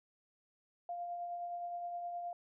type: tone with tremolo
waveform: sine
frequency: 698.5 Hz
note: F5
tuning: in tune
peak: -37 dBFS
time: 0.89-2.33 s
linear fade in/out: 2 ms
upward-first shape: triangle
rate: 9.6 Hz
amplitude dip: 35%
effects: none